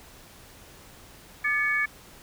sine tone cluster, 1198 / 1727 / 2233 Hz, D6 / A6 / C#7, +34 / -33 / +12 cents, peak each -34 / -25 / -26 dBFS, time 1.44-1.86 s, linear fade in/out 10 ms, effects pink hiss -50 dBFS RMS until 2.22 s

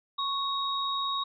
sine tone pair together, 1105 / 3775 Hz, C#6 / A#7, -6 / +21 cents, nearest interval octave + major sixth, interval 2127 cents, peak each -30 / -31 dBFS, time 0.18-1.24 s, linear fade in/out 10 ms, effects none

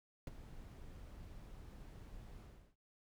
brown noise with ADSR envelope, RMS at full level -39 dBFS, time 0.27-2.76 s, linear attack 3 ms, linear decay 18 ms, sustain -14 dB, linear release 350 ms, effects none

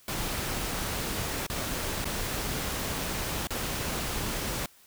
pink noise with dropouts, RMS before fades -32 dBFS, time 0.08-4.66 s, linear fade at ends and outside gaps 2 ms, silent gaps 1.466-1.499 / 2.045-2.054 / 3.471-3.505 s, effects white hiss -58 dBFS RMS until 4.86 s

